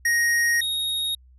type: tone pair in turn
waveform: square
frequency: 1874 / 3748 Hz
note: A#6 / A#7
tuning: +9 / +9 cents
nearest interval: octave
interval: 1200 cents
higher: second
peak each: -19 / -24 dBFS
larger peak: first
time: 0.05-0.61 / 0.61-1.15 s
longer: first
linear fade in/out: 5 ms
effects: added 63 Hz sine -49 dBFS peak until 1.38 s + resampled to 32000 Hz